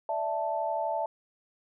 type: chord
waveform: sine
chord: D suspended second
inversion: none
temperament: equal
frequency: 587.3 / 659.3 / 880 Hz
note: D5 / E5 / A5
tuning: 0 / 0 / 0 cents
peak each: -35 / -31 / -31 dBFS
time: 0.09-1.06 s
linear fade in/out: 2 ms
effects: none